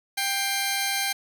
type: tone pair together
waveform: 10% pulse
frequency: 790 / 2109 Hz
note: G5 / C7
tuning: +13 / +13 cents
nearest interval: octave + perfect fourth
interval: 1700 cents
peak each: -18 / -19 dBFS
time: 0.17-1.13 s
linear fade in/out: 10 ms
effects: 8-bit